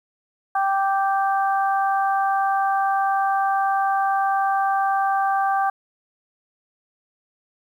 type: harmonic tone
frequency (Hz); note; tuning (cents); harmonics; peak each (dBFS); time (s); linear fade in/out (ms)
391.2; G4; -4; 2 / 3 / 4; -19 / -25 / -28; 0.55-5.7; 5
effects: 9-bit